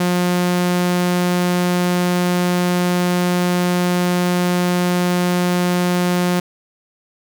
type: tone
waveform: sawtooth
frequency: 178.1 Hz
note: F3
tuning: 34 cents sharp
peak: -11 dBFS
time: 0-6.4 s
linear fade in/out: 5 ms
effects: none